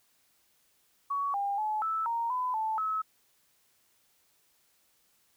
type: tone with pitch steps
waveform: sine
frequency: 1124 / 802 / 857 / 1314 / 929 / 1005 / 877 / 1291 Hz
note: C#6 / G5 / A5 / E6 / A#5 / B5 / A5 / E6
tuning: +24 / +39 / -46 / -6 / -6 / +30 / -6 / -37 cents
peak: -28 dBFS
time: 1.1-3.02 s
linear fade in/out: 10 ms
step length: 240 ms
effects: white hiss -69 dBFS RMS until 5.36 s